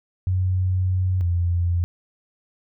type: tone pair in turn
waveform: sine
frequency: 92.5 / 86.95 Hz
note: F#2 / F2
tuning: 0 / -7 cents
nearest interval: minor second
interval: 107 cents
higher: first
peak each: -18 dBFS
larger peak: neither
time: 0.27-1.21 / 1.21-1.84 s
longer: first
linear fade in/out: 0 ms
effects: none